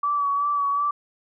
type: tone with vibrato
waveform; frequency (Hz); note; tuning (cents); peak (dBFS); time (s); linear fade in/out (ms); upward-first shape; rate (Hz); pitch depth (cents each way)
sine; 1145; D6; -44; -20; 0.03-0.91; 5; sine; 2.7; 31
effects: none